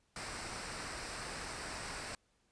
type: noise with comb filter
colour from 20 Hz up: pink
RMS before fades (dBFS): -43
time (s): 0.16-2.15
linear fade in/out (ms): 2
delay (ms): 0.3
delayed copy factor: -0.5
effects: pink hiss -75 dBFS RMS until 2.51 s + resampled to 22050 Hz